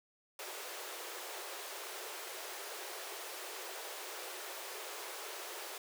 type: high-pass noise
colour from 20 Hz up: pink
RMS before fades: -45 dBFS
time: 0.39-5.78 s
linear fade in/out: 2 ms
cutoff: 350 Hz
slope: 96 dB/octave
effects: none